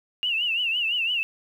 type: tone with vibrato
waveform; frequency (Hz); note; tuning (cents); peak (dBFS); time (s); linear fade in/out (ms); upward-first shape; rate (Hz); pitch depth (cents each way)
sine; 2796; F7; +1; -22; 0.23-1.23; 0; triangle; 5.9; 140
effects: 9-bit